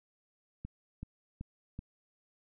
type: click train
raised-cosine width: 5 ms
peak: -28 dBFS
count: 4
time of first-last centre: 0.65-1.791 s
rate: 2.63 Hz
effects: none